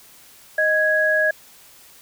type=tone pair together; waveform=sine; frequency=622.2 / 1661.2 Hz; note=D#5 / G#6; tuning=0 / 0 cents; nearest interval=octave + perfect fourth; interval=1700 cents; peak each=-20 / -17 dBFS; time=0.58-1.31 s; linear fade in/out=5 ms; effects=white hiss -48 dBFS RMS until 2.01 s